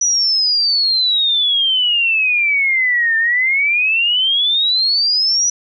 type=exponential two-way sweep; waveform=sine; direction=down then up; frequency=5920 to 1788 to 5920 Hz; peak=-12 dBFS; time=0.01-5.5 s; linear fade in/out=5 ms; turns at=3.17 s; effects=none